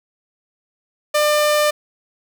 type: tone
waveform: sawtooth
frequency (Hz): 598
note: D5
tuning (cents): +31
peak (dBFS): -10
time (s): 1.14-1.71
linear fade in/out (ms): 10
effects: none